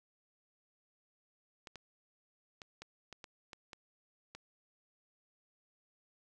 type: clicks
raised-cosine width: 0.2 ms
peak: -30 dBFS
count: 9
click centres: 1.672 / 1.757 / 2.618 / 2.82 / 3.127 / 3.242 / 3.532 / 3.732 / 4.35 s
effects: none